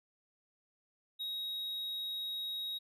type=tone; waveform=triangle; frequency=3791 Hz; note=A#7; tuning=28 cents sharp; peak=-35 dBFS; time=1.19-2.79 s; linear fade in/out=20 ms; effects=none